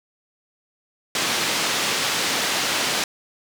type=band-pass noise; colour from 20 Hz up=white; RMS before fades=-23 dBFS; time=1.15-3.04 s; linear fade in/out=2 ms; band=160 to 5100 Hz; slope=12 dB/octave; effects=none